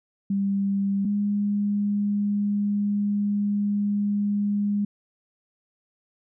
sine tone pair in turn, 197.8 / 204.5 Hz, G3 / G#3, +16 / -26 cents, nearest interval minor second, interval 58 cents, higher second, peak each -21 dBFS, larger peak neither, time 0.3-1.05 / 1.05-4.85 s, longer second, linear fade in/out 5 ms, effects none

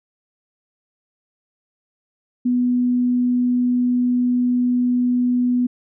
sine tone, 246.8 Hz, B3, 1 cent flat, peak -15 dBFS, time 2.45-5.67 s, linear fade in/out 10 ms, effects none

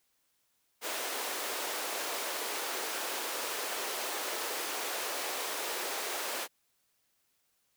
pink high-pass noise, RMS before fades -36 dBFS, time 0.81-6.48 s, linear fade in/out 50 ms, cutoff 390 Hz, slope 24 dB/octave, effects white hiss -75 dBFS RMS until 7.76 s

